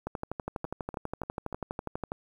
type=two click trains; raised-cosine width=1 ms; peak=-24 / -19 dBFS; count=4 / 26; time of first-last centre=0.65-1.527 / 0.07-2.119 s; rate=3.42 / 12.2 Hz; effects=9-bit